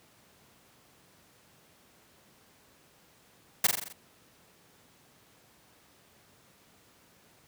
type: noise with echo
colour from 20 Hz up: white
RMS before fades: -22 dBFS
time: 3.64-3.67 s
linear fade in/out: 5 ms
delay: 43 ms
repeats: 6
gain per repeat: -4 dB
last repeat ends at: 3.928 s
effects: pink hiss -61 dBFS RMS until 7.47 s + high-pass 100 Hz 12 dB/octave